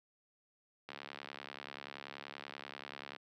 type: click train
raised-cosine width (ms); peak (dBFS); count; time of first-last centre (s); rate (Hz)
0.3; -28; 161; 0.89-3.163; 70.4
effects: high-pass 200 Hz 12 dB/octave